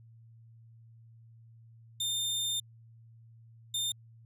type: tone bursts at uneven times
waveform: sawtooth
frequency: 3615 Hz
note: A7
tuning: 46 cents sharp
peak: -27 dBFS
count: 2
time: 2-2.6 / 3.74-3.92 s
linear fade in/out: 5 ms
effects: added 114 Hz sine -53 dBFS peak until 4.25 s + resampled to 32000 Hz